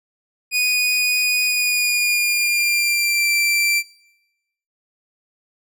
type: tone with pitch glide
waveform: sawtooth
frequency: 2474 to 2349 Hz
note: D#7 to D7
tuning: -10 to 0 cents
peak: -13 dBFS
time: 0.51-3.83 s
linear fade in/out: 50 ms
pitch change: -90 cents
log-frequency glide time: 1.46-3.3 s
effects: noise-tail reverb RT60 0.9 s tail -20 dB re dry